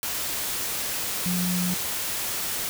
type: tone in noise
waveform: sine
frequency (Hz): 179.5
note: F3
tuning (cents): +48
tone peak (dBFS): -24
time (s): 1.26-1.74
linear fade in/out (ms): 0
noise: white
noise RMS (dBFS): -29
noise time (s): 0.03-2.69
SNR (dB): +2
effects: none

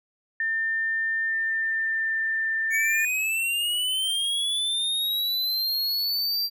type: tone with pitch glide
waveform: sine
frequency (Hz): 1800 to 1788.6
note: A6 to A6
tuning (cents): +39 to +28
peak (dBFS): -23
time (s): 0.4-3.05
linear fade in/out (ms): 2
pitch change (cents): -11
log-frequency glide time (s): 1.17-2.2
type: linear sweep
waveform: square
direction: up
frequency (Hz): 2233 to 4737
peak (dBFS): -24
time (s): 2.7-6.5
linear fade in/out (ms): 50
effects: none

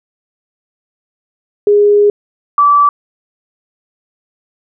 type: tone pair in turn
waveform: sine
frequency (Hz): 412 / 1157.6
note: G#4 / D6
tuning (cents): -14 / -25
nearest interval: octave + tritone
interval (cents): 1789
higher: second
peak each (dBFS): -5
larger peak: neither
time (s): 1.67-2.1 / 2.58-2.89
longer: first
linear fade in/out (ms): 2
effects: none

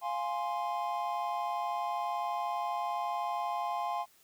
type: chord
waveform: triangle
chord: F minor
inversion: none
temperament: equal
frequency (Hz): 698.5 / 830.6 / 1046.5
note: F5 / Ab5 / C6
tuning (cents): 0 / 0 / 0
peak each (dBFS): -34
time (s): 0.01-4.06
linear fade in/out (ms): 50
effects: white hiss -64 dBFS RMS until 4.23 s

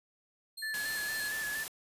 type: tone with tremolo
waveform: sawtooth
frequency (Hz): 4210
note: C8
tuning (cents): +10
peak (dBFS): -38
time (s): 0.57-1.29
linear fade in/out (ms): 10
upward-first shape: square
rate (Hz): 3.5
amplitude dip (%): 35
type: tone with vibrato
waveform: sine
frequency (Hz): 1728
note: A6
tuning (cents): -32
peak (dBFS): -34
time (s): 0.62-1.64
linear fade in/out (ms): 10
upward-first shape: square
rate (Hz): 4.3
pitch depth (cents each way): 29
type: noise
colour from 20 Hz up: white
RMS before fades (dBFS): -40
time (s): 0.74-1.68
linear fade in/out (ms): 0
effects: resampled to 32000 Hz

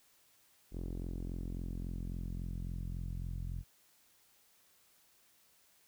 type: tone with low-pass filter sweep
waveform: sawtooth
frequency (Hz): 43.65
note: F1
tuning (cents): 0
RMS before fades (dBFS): -40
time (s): 0.71-3.64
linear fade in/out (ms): 50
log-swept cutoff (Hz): 360 to 130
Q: 1.6
effects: white hiss -68 dBFS RMS until 5.87 s

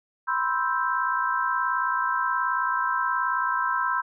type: chord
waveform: sine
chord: C major seventh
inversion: third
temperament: equal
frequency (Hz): 987.8 / 1046.5 / 1318.5 / 1568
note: B5 / C6 / E6 / G6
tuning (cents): 0 / 0 / 0 / 0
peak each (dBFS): -28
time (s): 0.27-4.02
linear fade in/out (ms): 20
effects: none

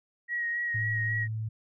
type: tone with vibrato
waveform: sine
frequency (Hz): 1894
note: A#6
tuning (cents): +27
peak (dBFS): -28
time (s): 0.28-1.28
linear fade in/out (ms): 50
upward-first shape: sine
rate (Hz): 3.7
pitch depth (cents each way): 21
type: tone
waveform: sine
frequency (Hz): 110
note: A2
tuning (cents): 0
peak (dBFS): -30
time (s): 0.74-1.49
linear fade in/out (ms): 10
effects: none

